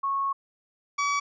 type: tone pair in turn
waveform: sine / 30% pulse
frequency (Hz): 1100 / 1140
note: C#6 / C#6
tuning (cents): -14 / +48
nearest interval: minor second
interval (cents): 62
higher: second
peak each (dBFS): -24 / -21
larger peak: second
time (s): 0.03-0.33 / 0.98-1.2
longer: first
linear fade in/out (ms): 10
effects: resampled to 16000 Hz